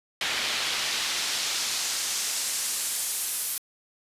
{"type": "noise with band-pass filter sweep", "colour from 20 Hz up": "pink", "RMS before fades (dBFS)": -29, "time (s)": [0.21, 3.58], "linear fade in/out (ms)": 2, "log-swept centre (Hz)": [2900, 12000], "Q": 1, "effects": ["resampled to 32000 Hz"]}